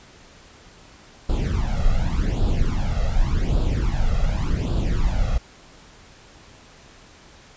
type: noise with flanger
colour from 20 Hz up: brown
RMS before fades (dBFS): -20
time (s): 1.29-5.38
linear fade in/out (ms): 5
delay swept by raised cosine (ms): 0.24 to 1.54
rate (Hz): 0.87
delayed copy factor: +0.95
effects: pink hiss -48 dBFS RMS until 7.56 s + resampled to 16000 Hz